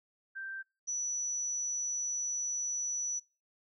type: tone pair in turn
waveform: sine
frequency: 1568 / 5920 Hz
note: G6 / F#8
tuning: 0 / 0 cents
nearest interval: octave + major seventh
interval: 2300 cents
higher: second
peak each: -38 / -32 dBFS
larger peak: second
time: 0.35-0.63 / 0.87-3.2 s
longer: second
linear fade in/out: 20 ms
effects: noise-tail reverb RT60 0.3 s tail -24 dB re dry